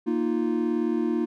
triangle chord, Bb suspended fourth, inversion none, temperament equal, 233.1 / 311.1 / 349.2 Hz, Bb3 / Eb4 / F4, 0 / 0 / 0 cents, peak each -25 dBFS, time 0.06-1.26 s, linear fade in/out 20 ms, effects none

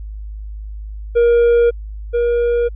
triangle tone pair in turn, 472.4 / 475.7 Hz, A#4 / A#4, +23 / +35 cents, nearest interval unison, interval 12 cents, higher second, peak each -7 / -11 dBFS, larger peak first, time 1.15-1.71 / 2.13-2.69 s, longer neither, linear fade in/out 20 ms, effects added 52 Hz sine -26 dBFS peak until 2.75 s + resampled to 8000 Hz

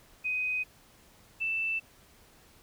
sine tone pair in turn, 2506 / 2655 Hz, D#7 / E7, +12 / +12 cents, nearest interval minor second, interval 100 cents, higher second, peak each -28 dBFS, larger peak neither, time 0.24-0.64 / 1.4-1.8 s, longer neither, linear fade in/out 20 ms, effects pink hiss -59 dBFS RMS until 2.62 s

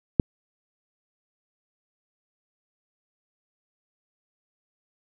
click, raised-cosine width 3 ms, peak -3 dBFS, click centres 0.198 s, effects none

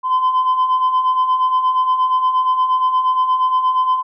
sine beating tone pair, 1017 / 1025.5 Hz, C6 / C6, -50 / -35 cents, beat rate 8.5 Hz, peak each -19 / -12 dBFS, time 0.03-4.03 s, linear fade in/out 50 ms, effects tanh soft clip ceiling -10 dBFS

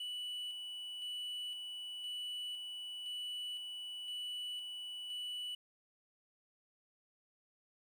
triangle tone with tremolo, 2960 Hz, F#7, in tune, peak -38 dBFS, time 0-5.55 s, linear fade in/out 5 ms, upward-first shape square, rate 0.98 Hz, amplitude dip 30%, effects 11-bit

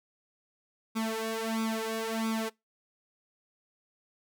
sawtooth tone with flanger, 223.1 Hz, A3, 24 cents sharp, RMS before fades -32 dBFS, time 0.95-2.5 s, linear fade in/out 20 ms, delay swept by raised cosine 0.83 to 2.73 ms, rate 1.5 Hz, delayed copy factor +0.9, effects noise-tail reverb RT60 0.2 s tail -24 dB re dry

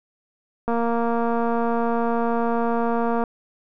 click train, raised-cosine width 1 ms, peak -11 dBFS, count 597, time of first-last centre 0.68-3.238 s, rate 233 Hz, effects none

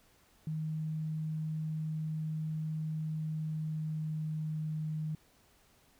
sine tone with pitch glide, 156.5 to 155.33 Hz, D#3 to D#3, +10 to -3 cents, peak -33 dBFS, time 0.47-5.15 s, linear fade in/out 2 ms, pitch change -13 cents, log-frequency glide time 2.95-4.61 s, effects pink hiss -66 dBFS RMS until 5.99 s

